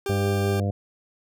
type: tone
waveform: 40% pulse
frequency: 395.3 Hz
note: G4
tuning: 15 cents sharp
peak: -25 dBFS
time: 0.06-0.6 s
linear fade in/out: 2 ms
type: harmonic tone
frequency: 100 Hz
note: G2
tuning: 35 cents sharp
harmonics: 1 / 2 / 3 / 4 / 5 / 6 / 7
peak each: -23 / -29 / -36 / -38 / -34 / -36 / -37 dBFS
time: 0.09-0.71 s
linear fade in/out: 5 ms
effects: none